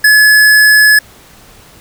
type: tone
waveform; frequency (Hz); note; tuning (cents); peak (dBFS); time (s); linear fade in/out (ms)
square; 1705; G#6; +45; -4; 0.04-0.99; 5
effects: pink hiss -40 dBFS RMS until 1.8 s